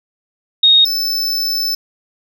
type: tone pair in turn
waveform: sine / square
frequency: 3729 / 5274 Hz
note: A#7 / E8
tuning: 0 / 0 cents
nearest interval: tritone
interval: 600 cents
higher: second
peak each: -6 / -16 dBFS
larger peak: first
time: 0.63-0.85 / 0.85-1.75 s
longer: second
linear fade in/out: 5 ms
effects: none